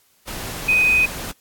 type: tone in noise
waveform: sine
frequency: 2503 Hz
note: D#7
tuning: 10 cents sharp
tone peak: -13 dBFS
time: 0.68-1.06 s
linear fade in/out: 10 ms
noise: pink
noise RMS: -30 dBFS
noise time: 0.27-1.32 s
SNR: +14 dB
effects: white hiss -59 dBFS RMS until 1.4 s + AAC 64 kbps